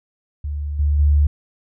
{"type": "tone with level steps", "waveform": "sine", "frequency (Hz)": 73.2, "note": "D2", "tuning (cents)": -5, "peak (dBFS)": [-22, -14, -11], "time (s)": [0.44, 1.27], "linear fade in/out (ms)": 5, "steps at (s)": [0.79, 0.99], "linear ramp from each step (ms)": 5, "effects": []}